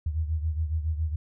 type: beating tone pair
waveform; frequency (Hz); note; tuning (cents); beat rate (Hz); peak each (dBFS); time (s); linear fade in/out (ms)
sine; 77.7 / 84.9; D#2 / F2; -2 / -48; 7.2; -26 / -32; 0.06-1.16; 5
effects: none